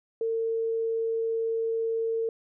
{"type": "tone", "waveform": "sine", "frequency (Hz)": 453, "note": "A#4", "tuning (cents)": -50, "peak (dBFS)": -25, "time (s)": [0.21, 2.29], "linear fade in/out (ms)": 2, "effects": []}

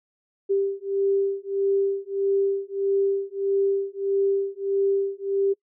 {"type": "beating tone pair", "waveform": "sine", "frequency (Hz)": [393.3, 394.9], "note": ["G4", "G4"], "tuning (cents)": [6, 13], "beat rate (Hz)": 1.6, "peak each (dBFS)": -24, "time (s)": [0.49, 5.54], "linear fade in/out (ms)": 20, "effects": ["noise-tail reverb RT60 0.1 s tail -25 dB re dry"]}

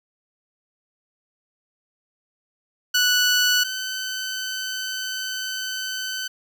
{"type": "tone pair in turn", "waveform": "15% pulse", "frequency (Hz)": [1480, 1521.6], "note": ["F#6", "F#6"], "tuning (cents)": [0, 48], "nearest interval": "unison", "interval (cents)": 48, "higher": "second", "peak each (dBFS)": [-10, -20], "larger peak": "first", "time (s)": [[2.94, 3.64], [3.64, 6.28]], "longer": "second", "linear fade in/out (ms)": 10, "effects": []}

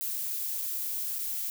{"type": "noise with dropouts", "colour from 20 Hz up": "violet", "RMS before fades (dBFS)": -33, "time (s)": [0.01, 1.5], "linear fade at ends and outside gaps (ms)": 0, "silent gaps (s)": [[0.615, 0.619], [1.184, 1.188]], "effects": []}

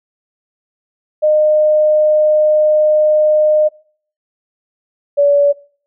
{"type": "tone pair in turn", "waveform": "sine", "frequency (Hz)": [611, 572.7], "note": ["D#5", "D5"], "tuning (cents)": [-32, -44], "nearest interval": "minor second", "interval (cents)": 112, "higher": "first", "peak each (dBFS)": [-8, -7], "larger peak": "second", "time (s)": [[1.22, 3.69], [5.17, 5.53]], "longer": "first", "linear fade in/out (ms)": 20, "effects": ["noise-tail reverb RT60 0.5 s tail -22 dB re dry"]}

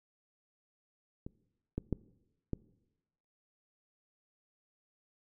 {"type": "clicks", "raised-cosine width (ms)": 3, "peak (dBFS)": [-29, -21, -18, -21], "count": 4, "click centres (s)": [1.265, 1.78, 1.927, 2.533], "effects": ["noise-tail reverb RT60 1.0 s tail -21 dB re dry"]}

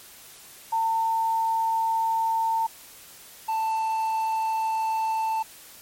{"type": "tone pair in turn", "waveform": ["sine", "triangle"], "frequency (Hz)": [900, 886.1], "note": ["A5", "A5"], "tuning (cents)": [39, 12], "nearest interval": "unison", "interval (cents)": 27, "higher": "first", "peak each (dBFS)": -21, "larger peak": "neither", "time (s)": [[0.72, 2.67], [3.48, 5.43]], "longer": "neither", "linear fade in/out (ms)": 10, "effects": ["white hiss -47 dBFS RMS until 5.81 s", "MP3 64 kbps"]}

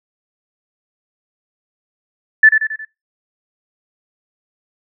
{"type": "tone with echo", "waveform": "sine", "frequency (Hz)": 1751, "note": "A6", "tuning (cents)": -9, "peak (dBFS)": -3, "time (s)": [2.43, 2.49], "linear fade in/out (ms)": 5, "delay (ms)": 90, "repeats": 4, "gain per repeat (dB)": -6, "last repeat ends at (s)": 2.85, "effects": ["noise-tail reverb RT60 0.2 s tail -20 dB re dry"]}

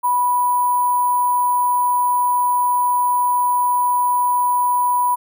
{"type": "tone with sample-and-hold", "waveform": "sine", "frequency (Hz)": 984, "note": "B5", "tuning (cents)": -7, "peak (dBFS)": -14, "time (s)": [0.03, 5.16], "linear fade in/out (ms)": 20, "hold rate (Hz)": 11025, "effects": []}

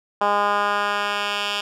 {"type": "tone with band-pass filter sweep", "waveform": "10% pulse", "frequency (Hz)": 204.5, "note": "G#3", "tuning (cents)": -26, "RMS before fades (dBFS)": -22, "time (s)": [0.21, 1.61], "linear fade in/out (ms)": 5, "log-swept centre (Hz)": [950, 3100], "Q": 1.5, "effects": []}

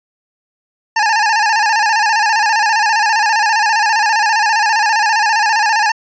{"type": "tone with vibrato", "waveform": "25% pulse", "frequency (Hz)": 868, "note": "A5", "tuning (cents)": -24, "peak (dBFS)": -7, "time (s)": [0.96, 5.92], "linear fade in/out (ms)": 5, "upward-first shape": "square", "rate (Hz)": 15, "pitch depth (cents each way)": 71, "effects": ["resampled to 16000 Hz"]}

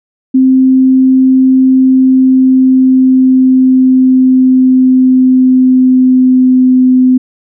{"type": "tone with pitch glide", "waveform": "sine", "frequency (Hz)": [261, 255.3], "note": ["C4", "C4"], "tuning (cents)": [-4, -42], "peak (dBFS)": -3, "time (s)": [0.34, 7.18], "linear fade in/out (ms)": 10, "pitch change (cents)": -38, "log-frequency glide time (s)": [1.76, 6.86], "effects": []}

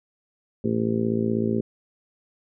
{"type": "harmonic tone", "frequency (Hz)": 56.2, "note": "A1", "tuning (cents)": 37, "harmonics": [2, 3, 4, 5, 6, 7, 8, 9], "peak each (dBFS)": [-30, -35, -24, -34, -31, -27, -36, -35], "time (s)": [0.64, 1.61], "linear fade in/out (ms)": 5, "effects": []}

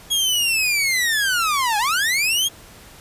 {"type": "linear two-way sweep", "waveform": "sawtooth", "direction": "down then up", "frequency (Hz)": [3322, 810, 3322], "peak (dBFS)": -14, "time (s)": [0.1, 2.49], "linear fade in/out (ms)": 20, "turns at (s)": 1.78, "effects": ["pink hiss -44 dBFS RMS until 3 s", "resampled to 32000 Hz"]}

